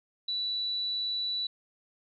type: tone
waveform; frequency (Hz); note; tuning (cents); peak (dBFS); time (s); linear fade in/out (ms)
sine; 3951; B7; 0; -29; 0.28-1.47; 5
effects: none